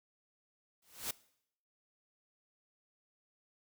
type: noise with exponential growth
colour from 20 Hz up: white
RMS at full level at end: -34 dBFS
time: 0.82-1.11 s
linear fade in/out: 5 ms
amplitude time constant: 61 ms
effects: noise-tail reverb RT60 0.7 s tail -21 dB re dry